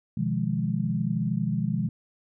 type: chord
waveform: sine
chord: F half-diminished seventh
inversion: second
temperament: equal with one note detuned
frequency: 125.77 / 155.56 / 174.61 / 207.7 Hz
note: Cb3 / Eb3 / F3 / Ab3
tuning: +32 / 0 / 0 / 0 cents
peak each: -30 / -30 / -29 / -29 dBFS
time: 0.17-1.89 s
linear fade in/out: 5 ms
effects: none